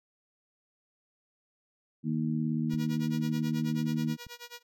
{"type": "harmonic tone", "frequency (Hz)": 77.78, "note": "D#2", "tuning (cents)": 0, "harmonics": [2, 3, 4], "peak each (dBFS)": [-31, -30, -37], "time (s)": [2.03, 4.17], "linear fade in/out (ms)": 50}
{"type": "tone with tremolo", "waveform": "5% pulse", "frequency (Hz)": 480, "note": "B4", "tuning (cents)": -49, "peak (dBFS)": -29, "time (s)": [2.69, 4.63], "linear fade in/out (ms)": 50, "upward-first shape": "sine", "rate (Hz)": 9.3, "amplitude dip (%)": 95}
{"type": "clicks", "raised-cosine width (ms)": 5, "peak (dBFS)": [-33, -35], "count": 2, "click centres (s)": [2.74, 4.267]}
{"effects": []}